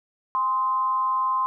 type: tone with amplitude modulation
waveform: sine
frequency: 1040 Hz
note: C6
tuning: 11 cents flat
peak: -18 dBFS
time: 0.35-1.46 s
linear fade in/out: 0 ms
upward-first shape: sine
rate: 222 Hz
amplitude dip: 50%
effects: none